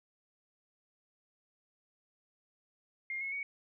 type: tone with pitch steps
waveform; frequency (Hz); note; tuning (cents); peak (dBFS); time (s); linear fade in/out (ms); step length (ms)
sine; 2122 / 2180 / 2240; C7 / C#7 / C#7; +24 / -29 / +18; -35; 3.1-3.43; 2; 110
effects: none